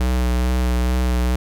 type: tone with vibrato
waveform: square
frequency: 62 Hz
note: B1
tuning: 7 cents sharp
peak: -17 dBFS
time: 0-1.36 s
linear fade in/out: 5 ms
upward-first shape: sine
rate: 2.3 Hz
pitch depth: 24 cents each way
effects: none